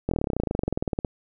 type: slowing click train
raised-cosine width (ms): 2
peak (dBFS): -11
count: 26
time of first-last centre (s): 0.09-1.048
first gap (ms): 23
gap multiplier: 1.04
effects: none